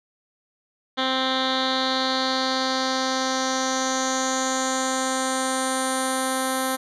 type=tone with low-pass filter sweep; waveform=10% pulse; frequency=261.6 Hz; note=C4; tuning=in tune; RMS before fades=-24 dBFS; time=0.97-6.77 s; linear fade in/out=20 ms; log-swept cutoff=3400 to 11000 Hz; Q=3.9; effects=none